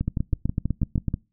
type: two click trains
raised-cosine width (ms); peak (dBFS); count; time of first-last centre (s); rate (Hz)
5; -11 / -12; 9 / 8; 0.08-1.083 / 0.01-1.141; 7.98 / 6.19
effects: noise-tail reverb RT60 0.3 s tail -24 dB re dry